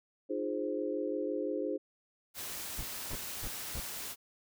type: chord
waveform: sine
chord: F minor seventh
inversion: third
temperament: equal with one note detuned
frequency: 303.5 / 349.2 / 415.3 / 523.3 Hz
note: Eb4 / F4 / Ab4 / C5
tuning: -43 / 0 / 0 / 0 cents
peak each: -37 / -39 / -37 / -37 dBFS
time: 0.29-1.78 s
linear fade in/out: 20 ms
type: noise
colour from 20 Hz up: white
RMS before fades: -41 dBFS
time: 2.34-4.16 s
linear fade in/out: 50 ms
type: noise bursts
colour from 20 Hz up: brown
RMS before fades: -38 dBFS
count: 4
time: 2.78-3.802 s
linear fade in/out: 5 ms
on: 53 ms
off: 270 ms
effects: none